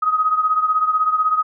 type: beating tone pair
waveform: sine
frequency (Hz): 1256 / 1272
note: D#6 / D#6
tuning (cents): +16 / +38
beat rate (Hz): 16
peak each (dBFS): -16 / -21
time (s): 0.02-1.43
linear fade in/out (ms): 10
effects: none